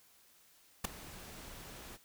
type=noise with ADSR envelope; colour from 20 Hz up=pink; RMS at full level=-30 dBFS; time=0.84-1.98 s; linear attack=9 ms; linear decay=8 ms; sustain=-20 dB; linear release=33 ms; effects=white hiss -65 dBFS RMS until 2.04 s